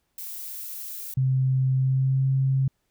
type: noise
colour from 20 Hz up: violet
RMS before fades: -36 dBFS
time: 0.18-1.14 s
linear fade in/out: 2 ms
type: tone with pitch glide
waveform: sine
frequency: 131.2 to 133.8 Hz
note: C3 to C3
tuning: +5 to +39 cents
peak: -19 dBFS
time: 1.17-2.68 s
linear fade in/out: 5 ms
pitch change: +34 cents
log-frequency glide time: 1.75-2.27 s
effects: pink hiss -74 dBFS RMS until 2.9 s

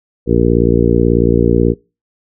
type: harmonic tone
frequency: 58.27 Hz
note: A#1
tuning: in tune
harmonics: 1 / 2 / 3 / 4 / 5 / 6 / 7 / 8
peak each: -17 / -17 / -17 / -17 / -17 / -17 / -17 / -17 dBFS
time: 0.26-1.75 s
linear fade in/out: 50 ms
effects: noise-tail reverb RT60 0.3 s tail -25 dB re dry

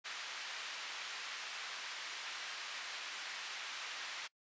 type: band-pass noise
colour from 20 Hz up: pink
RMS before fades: -45 dBFS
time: 0.04-4.28 s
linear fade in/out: 20 ms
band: 1500 to 4900 Hz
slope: 12 dB/octave
effects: noise-tail reverb RT60 0.1 s tail -24 dB re dry + resampled to 16000 Hz

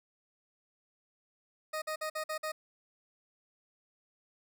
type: tone bursts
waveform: 20% pulse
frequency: 622 Hz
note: D#5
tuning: 1 cent flat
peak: -29 dBFS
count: 6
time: 1.73-2.52 s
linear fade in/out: 10 ms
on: 90 ms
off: 50 ms
effects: none

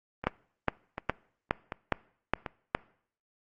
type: two click trains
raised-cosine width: 0.5 ms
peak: -19 / -9 dBFS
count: 4 / 7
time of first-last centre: 0.24-2.462 / 0.27-2.749 s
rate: 1.35 / 2.42 Hz
effects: noise-tail reverb RT60 0.6 s tail -23 dB re dry + Opus 24 kbps

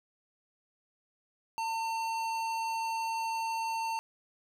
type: tone with tanh clipping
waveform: sine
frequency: 903 Hz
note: A5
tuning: 45 cents sharp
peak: -33 dBFS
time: 1.58-3.99 s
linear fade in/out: 0 ms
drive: 18 dB
effects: none

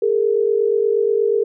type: tone pair together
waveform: sine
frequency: 409.6 / 458 Hz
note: G#4 / A#4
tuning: -24 / -31 cents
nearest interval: major second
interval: 193 cents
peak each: -17 dBFS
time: 0.02-1.44 s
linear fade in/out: 5 ms
effects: none

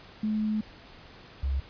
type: tone pair in turn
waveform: sine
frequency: 214.8 / 67.66 Hz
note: A3 / C#2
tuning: -41 / -41 cents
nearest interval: octave + minor sixth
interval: 2000 cents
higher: first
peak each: -25 dBFS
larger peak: neither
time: 0.23-0.61 / 1.43-1.6 s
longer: first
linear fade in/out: 5 ms
effects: pink hiss -50 dBFS RMS until 1.69 s + resampled to 11025 Hz

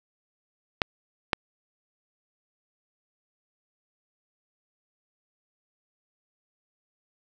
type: clicks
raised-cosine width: 0.3 ms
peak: -5 dBFS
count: 2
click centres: 0.818 / 1.332 s
effects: none

